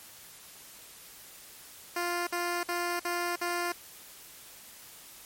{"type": "tone bursts", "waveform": "10% pulse", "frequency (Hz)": 349.2, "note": "F4", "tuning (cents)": 0, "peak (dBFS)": -21, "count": 5, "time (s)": [1.96, 3.722], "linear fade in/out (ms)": 5, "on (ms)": 310, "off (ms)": 53, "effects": ["white hiss -50 dBFS RMS until 5.25 s", "MP3 64 kbps"]}